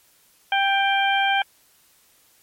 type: harmonic tone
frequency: 788 Hz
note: G5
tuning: 9 cents sharp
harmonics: 1 / 2 / 3 / 4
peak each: -20 / -23 / -25 / -26 dBFS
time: 0.52-1.42 s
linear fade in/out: 2 ms
effects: white hiss -58 dBFS RMS until 2.42 s + MP3 64 kbps